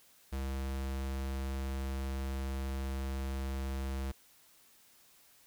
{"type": "tone", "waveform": "square", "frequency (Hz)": 67, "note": "C2", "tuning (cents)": 42, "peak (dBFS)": -35, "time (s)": [0.32, 4.12], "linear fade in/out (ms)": 10, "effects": ["white hiss -63 dBFS RMS until 5.46 s"]}